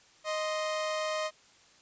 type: tone pair together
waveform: sawtooth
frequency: 622.3 / 1046.6 Hz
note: D#5 / C6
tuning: 0 / 0 cents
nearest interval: major sixth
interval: 900 cents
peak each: -27 / -35 dBFS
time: 0.24-1.31 s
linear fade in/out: 50 ms
effects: white hiss -60 dBFS RMS until 1.81 s + resampled to 16000 Hz